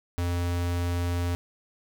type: tone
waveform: square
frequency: 87.31 Hz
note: F2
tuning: in tune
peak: -26 dBFS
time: 0.18-1.35 s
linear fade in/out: 0 ms
effects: 10-bit